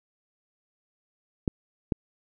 clicks, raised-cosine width 3 ms, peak -11 dBFS, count 2, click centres 1.478 / 1.922 s, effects none

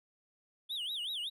triangle tone with vibrato, 3322 Hz, G#7, in tune, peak -34 dBFS, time 0.69-1.3 s, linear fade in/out 20 ms, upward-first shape sine, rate 5.3 Hz, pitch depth 270 cents each way, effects none

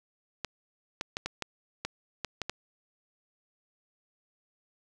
clicks, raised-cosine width 0.2 ms, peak -15 dBFS, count 9, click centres 0.447 / 1.011 / 1.169 / 1.26 / 1.423 / 1.85 / 2.247 / 2.417 / 2.496 s, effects none

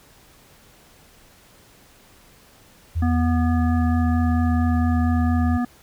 sine tone with vibrato, 82.6 Hz, E2, 4 cents sharp, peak -19 dBFS, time 2.95-5.58 s, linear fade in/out 20 ms, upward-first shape sine, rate 9 Hz, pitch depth 8 cents each way
harmonic tone, 243.4 Hz, B3, 25 cents flat, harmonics 1 / 3 / 5 / 7, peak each -20 / -30 / -34 / -37 dBFS, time 3.02-5.65 s, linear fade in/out 5 ms
effects pink hiss -52 dBFS RMS until 5.82 s

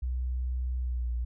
sine tone with pitch glide, 62.6 to 59.74 Hz, B1 to A#1, +24 to +43 cents, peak -28 dBFS, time 0.02-1.25 s, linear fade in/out 10 ms, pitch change -81 cents, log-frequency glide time 0.79-1.12 s, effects none

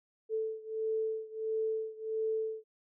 sine beating tone pair, 440 / 441.5 Hz, A4 / A4, 0 / +6 cents, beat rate 1.5 Hz, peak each -34 / -36 dBFS, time 0.29-2.64 s, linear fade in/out 50 ms, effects none

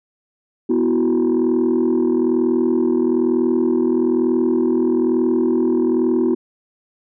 sine chord, B suspended fourth, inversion none, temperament just, 246.9 / 329.3 / 370.4 Hz, B3 / E4 / F#4, 0 / -2 / +2 cents, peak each -17 dBFS, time 0.69-6.35 s, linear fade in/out 10 ms, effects tanh soft clip ceiling -10 dBFS

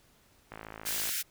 click train, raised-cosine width 0.5 ms, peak -27 dBFS, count 32, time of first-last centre 0.52-1.092 s, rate 54.2 Hz
white high-pass noise, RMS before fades -33 dBFS, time 0.85-1.23 s, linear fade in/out 20 ms, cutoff 1400 Hz, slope 96 dB/octave
effects pink hiss -64 dBFS RMS until 1.3 s

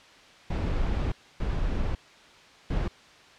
brown noise bursts at uneven times, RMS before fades -27 dBFS, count 3, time 0.5-1.12 / 1.4-1.95 / 2.7-2.88 s, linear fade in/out 5 ms, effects white hiss -52 dBFS RMS until 3.38 s + low-pass 4000 Hz 12 dB/octave

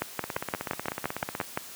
two click trains, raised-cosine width 0.5 ms, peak -12 / -16 dBFS, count 10 / 20, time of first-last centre 0.02-1.574 / 0.24-1.413 s, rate 5.79 / 16.2 Hz, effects white hiss -44 dBFS RMS until 1.75 s + high-pass 100 Hz 12 dB/octave

